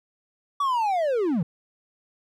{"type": "linear sweep", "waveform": "triangle", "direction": "down", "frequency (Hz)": [1158, 145.7], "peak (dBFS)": -19, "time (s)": [0.6, 1.43], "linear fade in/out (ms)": 5, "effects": []}